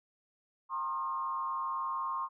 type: tone with frequency modulation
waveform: sine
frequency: 1071 Hz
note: C6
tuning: 40 cents sharp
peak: -32 dBFS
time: 0.69-2.29 s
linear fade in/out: 50 ms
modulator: 147 Hz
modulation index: 0.72
effects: none